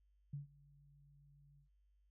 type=tone with ADSR envelope; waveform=sine; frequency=142.8 Hz; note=D3; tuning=48 cents flat; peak=-40 dBFS; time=0.33-1.69 s; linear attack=7 ms; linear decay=130 ms; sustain=-24 dB; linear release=110 ms; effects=added 50 Hz sine -70 dBFS peak until 2.1 s